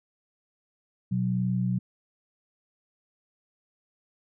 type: tone pair together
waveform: sine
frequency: 123.47 / 185 Hz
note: B2 / F#3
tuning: 0 / 0 cents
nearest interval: perfect fifth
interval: 700 cents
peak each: -27 / -26 dBFS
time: 1.11-1.79 s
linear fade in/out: 10 ms
effects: none